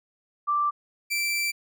sine / sawtooth tone pair in turn, 1174.7 / 2339 Hz, D6 / D7, 0 / -8 cents, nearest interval octave, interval 1192 cents, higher second, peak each -21 dBFS, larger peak neither, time 0.47-0.71 / 1.1-1.52 s, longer second, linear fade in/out 20 ms, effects none

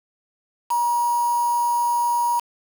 sine tone with quantisation, 954 Hz, A#5, 40 cents sharp, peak -18 dBFS, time 0.7-2.4 s, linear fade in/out 10 ms, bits 5, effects none

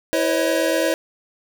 square tone cluster, 328.4 / 502 / 551 / 634 Hz, E4 / B4 / C#5 / D#5, -6 / +28 / -11 / +32 cents, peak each -24 / -25 / -23 / -24 dBFS, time 0.13-0.94 s, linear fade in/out 0 ms, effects 9-bit

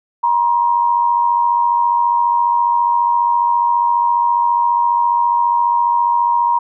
sine tone pair together, 951.8 / 1046.5 Hz, A#5 / C6, +36 / 0 cents, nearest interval major second, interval 164 cents, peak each -12 / -20 dBFS, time 0.23-6.59 s, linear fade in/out 10 ms, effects none

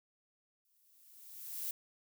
violet noise with exponential growth, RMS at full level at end -37 dBFS, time 0.65-1.71 s, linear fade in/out 2 ms, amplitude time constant 230 ms, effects none

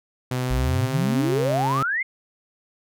sawtooth tone with pitch glide, 126.9 to 134.45 Hz, B2 to C3, +47 to +47 cents, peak -19 dBFS, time 0.31-1.83 s, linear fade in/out 5 ms, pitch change +100 cents, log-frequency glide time 0.44-1.25 s
sine exponential sweep, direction up, 48.53 to 2179 Hz, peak -21 dBFS, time 0.5-2.03 s, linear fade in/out 10 ms
effects none

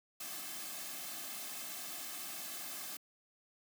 white noise with comb filter, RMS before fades -44 dBFS, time 0.2-2.97 s, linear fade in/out 5 ms, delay 2.1 ms, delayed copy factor -0.75, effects high-pass 200 Hz 12 dB/octave

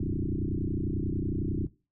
sine tone with frequency modulation, 103.83 Hz, G#2, in tune, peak -27 dBFS, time 0-1.67 s, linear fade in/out 5 ms, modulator 31 Hz, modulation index 7.8, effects noise-tail reverb RT60 0.3 s tail -19 dB re dry

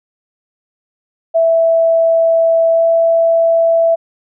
sine tone with pitch glide, 659.3 to 663.1 Hz, E5 to E5, 0 to +10 cents, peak -8 dBFS, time 1.34-3.96 s, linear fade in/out 20 ms, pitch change +10 cents, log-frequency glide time 2.72-2.83 s, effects none

